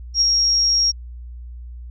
sine tone with ADSR envelope, 5588 Hz, F8, in tune, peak -11 dBFS, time 0.14-0.92 s, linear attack 75 ms, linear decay 8 ms, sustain -3 dB, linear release 21 ms, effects added 60 Hz sine -32 dBFS peak until 1.9 s

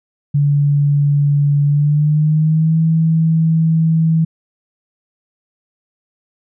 sine tone with pitch glide, 144 to 161.63 Hz, D3 to E3, -34 to -34 cents, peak -10 dBFS, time 0.34-4.25 s, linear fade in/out 10 ms, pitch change +200 cents, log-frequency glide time 1.65-2.78 s, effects none

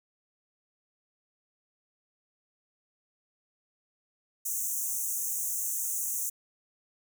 pink high-pass noise, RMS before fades -32 dBFS, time 4.45-6.3 s, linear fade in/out 10 ms, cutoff 6100 Hz, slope 96 dB/octave, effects none

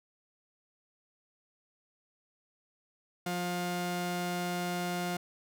sawtooth tone pair together, 177.05 / 354.1 Hz, F3 / F4, +24 / +24 cents, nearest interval octave, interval 1200 cents, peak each -30 / -29 dBFS, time 3.26-5.17 s, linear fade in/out 5 ms, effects none

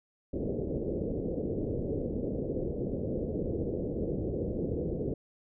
white low-pass noise, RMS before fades -33 dBFS, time 0.33-5.14 s, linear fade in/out 5 ms, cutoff 520 Hz, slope 48 dB/octave, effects none

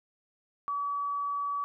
sine tone, 1142 Hz, D6, 49 cents flat, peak -29 dBFS, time 0.68-1.64 s, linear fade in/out 0 ms, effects none

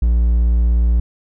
triangle tone, 58.27 Hz, A#1, in tune, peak -9 dBFS, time 0.02-1 s, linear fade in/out 5 ms, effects none

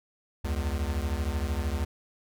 square beating tone pair, 69.3 / 82.3 Hz, C#2 / E2, 0 / -2 cents, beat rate 13 Hz, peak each -30 / -32 dBFS, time 0.44-1.85 s, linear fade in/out 10 ms, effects none

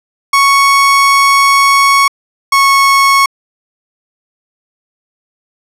30% pulse tone pair in turn, 1108.7 / 1101 Hz, C#6 / C#6, 0 / -12 cents, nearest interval unison, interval 12 cents, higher first, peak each -3 dBFS, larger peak neither, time 0.33-2.08 / 2.52-3.26 s, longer first, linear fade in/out 5 ms, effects low-pass 11000 Hz 12 dB/octave

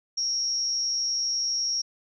sine tone with amplitude modulation, 5588 Hz, F8, in tune, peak -21 dBFS, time 0.17-1.82 s, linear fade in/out 10 ms, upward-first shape sine, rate 248 Hz, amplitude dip 70%, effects none

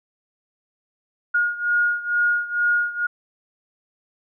sine beating tone pair, 1432 / 1434.2 Hz, F6 / F6, +43 / +46 cents, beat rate 2.2 Hz, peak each -20 / -23 dBFS, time 1.34-3.07 s, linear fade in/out 10 ms, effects none

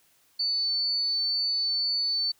sine tone, 4499 Hz, C#8, 25 cents sharp, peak -24 dBFS, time 0.39-2.32 s, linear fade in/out 10 ms, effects white hiss -64 dBFS RMS until 2.39 s

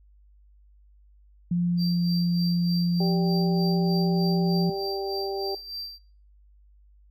sine tone with pitch glide, 174.8 to 173.49 Hz, F3 to F3, +2 to -11 cents, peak -21 dBFS, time 1.51-4.7 s, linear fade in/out 5 ms, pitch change -13 cents, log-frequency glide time 1.64-2.05 s
triangle tone with tremolo, 4697 Hz, D8, 1 cent flat, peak -30 dBFS, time 1.77-5.99 s, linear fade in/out 50 ms, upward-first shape sine, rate 3.3 Hz, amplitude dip 65%
harmonic tone, 196 Hz, G3, in tune, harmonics 2 / 3 / 4, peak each -29 / -38 / -34 dBFS, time 3-5.55 s, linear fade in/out 5 ms
effects noise-tail reverb RT60 0.4 s tail -19 dB re dry + added 50 Hz sine -53 dBFS peak until 7.1 s

